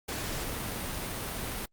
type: noise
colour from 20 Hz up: pink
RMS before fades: -35 dBFS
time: 0.08-1.66 s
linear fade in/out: 10 ms
effects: Opus 48 kbps